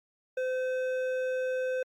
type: tone with hard clipping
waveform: sine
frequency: 513 Hz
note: C5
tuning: 34 cents flat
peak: -30 dBFS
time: 0.37-1.83 s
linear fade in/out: 5 ms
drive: 9 dB
effects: Opus 48 kbps